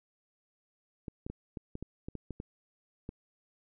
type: clicks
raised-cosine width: 3 ms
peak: -26 dBFS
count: 11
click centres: 1.082 / 1.265 / 1.3 / 1.572 / 1.754 / 1.826 / 2.085 / 2.153 / 2.307 / 2.401 / 3.091 s
effects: none